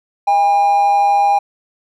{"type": "tone with amplitude modulation", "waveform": "triangle", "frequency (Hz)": 808, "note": "G#5", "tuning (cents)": -48, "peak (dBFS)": -5, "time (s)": [0.27, 1.39], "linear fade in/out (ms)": 10, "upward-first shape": "sine", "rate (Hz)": 173, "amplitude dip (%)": 50, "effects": ["tanh soft clip ceiling -3 dBFS"]}